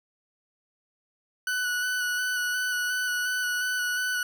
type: tone with vibrato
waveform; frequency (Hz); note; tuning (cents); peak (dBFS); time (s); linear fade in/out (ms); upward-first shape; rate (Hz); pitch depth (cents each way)
40% pulse; 1484; F#6; +5; -25; 1.47-4.23; 2; square; 2.8; 14
effects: none